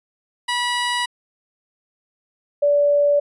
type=tone pair in turn; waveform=15% pulse / sine; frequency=973 / 578.5 Hz; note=B5 / D5; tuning=-26 / -26 cents; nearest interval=major sixth; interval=900 cents; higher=first; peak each=-13 dBFS; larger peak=neither; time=0.48-1.06 / 2.62-3.2 s; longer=neither; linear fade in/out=10 ms; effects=resampled to 22050 Hz